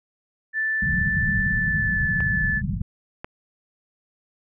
sine tone with pitch glide, 1760 to 1739.8 Hz, A6 to A6, 0 to -20 cents, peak -21 dBFS, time 0.53-2.62 s, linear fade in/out 50 ms, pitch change -20 cents, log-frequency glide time 1.48-2.03 s
white low-pass noise, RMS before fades -26 dBFS, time 0.82-2.82 s, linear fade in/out 5 ms, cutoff 210 Hz, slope 96 dB/octave
clicks, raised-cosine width 0.5 ms, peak -18 dBFS, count 2, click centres 2.205 / 3.245 s
effects none

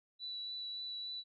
sine tone with vibrato, 3951 Hz, B7, in tune, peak -40 dBFS, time 0.19-1.24 s, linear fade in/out 50 ms, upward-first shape triangle, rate 3.5 Hz, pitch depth 12 cents each way, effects none

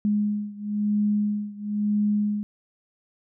sine beating tone pair, 207.7 / 208.7 Hz, G#3 / G#3, 0 / +9 cents, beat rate 1 Hz, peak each -24 / -26 dBFS, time 0.05-2.43 s, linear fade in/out 0 ms, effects none

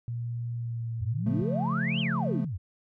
sine tone with pitch glide, 118.4 to 112.73 Hz, A#2 to A2, +27 to +42 cents, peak -30 dBFS, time 0.08-1.42 s, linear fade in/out 0 ms, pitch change -85 cents, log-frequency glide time 0.55-1.18 s
sine exponential two-way sweep, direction up then down, 77.78 to 3242 to 77.78 Hz, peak -30 dBFS, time 1-2.58 s, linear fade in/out 20 ms, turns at 2 s
triangle chord, Db augmented, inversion none, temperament equal, 138.59 / 174.61 / 220 Hz, Db3 / F3 / A3, 0 / 0 / 0 cents, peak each -29 dBFS, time 1.26-2.45 s, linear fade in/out 5 ms
effects none

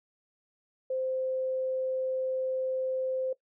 sine tone, 520 Hz, C5, 11 cents flat, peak -28 dBFS, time 0.9-3.33 s, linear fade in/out 5 ms, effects noise-tail reverb RT60 0.1 s tail -19 dB re dry

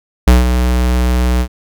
square tone with ADSR envelope, 61.74 Hz, B1, in tune, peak -3 dBFS, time 0.27-1.48 s, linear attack 8 ms, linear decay 160 ms, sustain -8 dB, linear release 74 ms, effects none

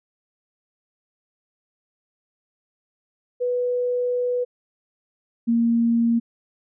sine tone pair in turn, 492.8 / 232.6 Hz, B4 / A#3, -4 / -4 cents, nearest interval octave + minor second, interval 1300 cents, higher first, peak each -20 / -16 dBFS, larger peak second, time 3.4-4.45 / 5.47-6.2 s, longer first, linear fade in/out 20 ms, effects none

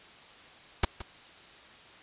pink noise with echo, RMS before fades -22 dBFS, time 0.83-0.85 s, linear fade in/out 5 ms, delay 170 ms, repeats 1, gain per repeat -15 dB, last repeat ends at 1.02 s, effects white hiss -52 dBFS RMS until 2.02 s + resampled to 8000 Hz

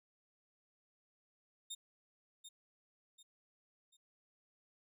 25% pulse tone with echo, 3664 Hz, A#7, 31 cents flat, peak -39 dBFS, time 1.7-1.75 s, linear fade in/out 10 ms, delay 740 ms, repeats 3, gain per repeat -8 dB, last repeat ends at 3.97 s, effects none

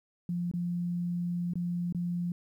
sine tone with dropouts, 174.61 Hz, F3, in tune, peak -29 dBFS, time 0.29-2.32 s, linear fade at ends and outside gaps 2 ms, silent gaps 0.514-0.537 / 1.536-1.555 / 1.925-1.947 s, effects 11-bit

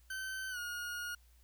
40% pulse tone with pitch glide, 1538 to 1435 Hz, G6 to F6, -33 to +47 cents, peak -38 dBFS, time 0.1-1.15 s, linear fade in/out 5 ms, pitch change -120 cents, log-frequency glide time 0.5-0.58 s, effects added 60 Hz sine -61 dBFS peak until 1.43 s + white hiss -71 dBFS RMS until 1.43 s

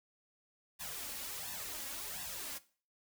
white noise with flanger, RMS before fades -43 dBFS, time 0.79-2.59 s, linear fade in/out 20 ms, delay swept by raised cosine 1.1 to 3.7 ms, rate 1.4 Hz, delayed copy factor +0.75, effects noise-tail reverb RT60 0.4 s tail -17 dB re dry

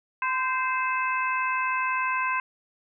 harmonic tone with a mistuned harmonic, 521 Hz, C5, 7 cents flat, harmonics 2 / 3 / 4 / 5, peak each -26 / -30 / -34 / -31 dBFS, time 0.22-2.4 s, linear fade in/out 2 ms, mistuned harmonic 2, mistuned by -25 cents, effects none

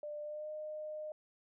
sine tone with pitch glide, 595 to 612.1 Hz, D5 to D#5, +22 to -28 cents, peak -40 dBFS, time 0.03-1.12 s, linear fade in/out 2 ms, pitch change +50 cents, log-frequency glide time 0.21-0.5 s, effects none

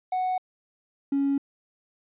triangle tone pair in turn, 740 / 278.1 Hz, F#5 / C#4, 0 / +6 cents, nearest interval octave + perfect fourth, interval 1694 cents, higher first, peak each -21 / -18 dBFS, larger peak second, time 0.12-0.38 / 1.12-1.38 s, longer neither, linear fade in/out 5 ms, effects tanh soft clip ceiling -18 dBFS + resampled to 8000 Hz

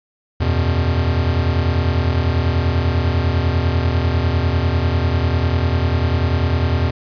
square chord, E suspended second, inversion none, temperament equal, 82.41 / 92.5 / 123.47 Hz, E2 / F#2 / B2, 0 / 0 / 0 cents, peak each -18 / -22 / -22 dBFS, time 0.4-6.91 s, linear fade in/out 10 ms, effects resampled to 11025 Hz + 8-bit

